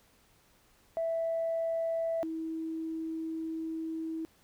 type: tone pair in turn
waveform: sine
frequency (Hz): 659.3 / 322.7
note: E5 / E4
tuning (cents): 0 / -37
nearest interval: octave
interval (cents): 1237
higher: first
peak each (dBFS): -28 / -33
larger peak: first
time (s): 0.97-2.23 / 2.23-4.25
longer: second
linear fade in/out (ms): 0
effects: tanh soft clip ceiling -24 dBFS + pink hiss -65 dBFS RMS until 4.43 s